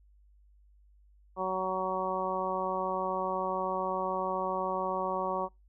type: harmonic tone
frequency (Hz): 187.2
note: F#3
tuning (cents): +20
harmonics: 1 / 2 / 3 / 4 / 5 / 6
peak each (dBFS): -41 / -37 / -35 / -37 / -35 / -35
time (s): 1.36-5.49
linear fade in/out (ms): 50
effects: noise-tail reverb RT60 0.2 s tail -24 dB re dry + added 50 Hz sine -58 dBFS peak until 5.68 s